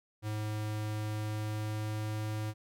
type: tone with pitch glide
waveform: square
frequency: 106.9 to 107.58 Hz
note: A2 to A2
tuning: -49 to -39 cents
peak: -34 dBFS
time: 0.22-2.54 s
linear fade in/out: 50 ms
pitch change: +10 cents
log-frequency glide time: 1.13-2.3 s
effects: none